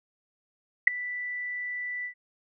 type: tone with ADSR envelope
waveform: sine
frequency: 1975.5 Hz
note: B6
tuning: in tune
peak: -8 dBFS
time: 0.87-2.14 s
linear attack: 7 ms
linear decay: 3 ms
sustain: -23 dB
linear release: 91 ms
effects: none